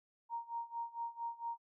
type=tone with tremolo; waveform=sine; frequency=932.3 Hz; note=A#5; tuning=in tune; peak=-36 dBFS; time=0.29-1.58 s; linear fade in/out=50 ms; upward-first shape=sine; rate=4.4 Hz; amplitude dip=90%; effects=none